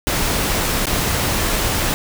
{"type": "noise with dropouts", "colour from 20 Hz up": "pink", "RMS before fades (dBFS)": -19, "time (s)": [0.07, 1.94], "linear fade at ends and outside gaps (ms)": 0, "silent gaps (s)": [0.856, 0.869], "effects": []}